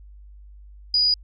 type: tone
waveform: sine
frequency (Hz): 4915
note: D#8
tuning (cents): -22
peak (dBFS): -16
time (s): 0.94-1.14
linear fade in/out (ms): 2
effects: added 50 Hz sine -42 dBFS peak until 1.23 s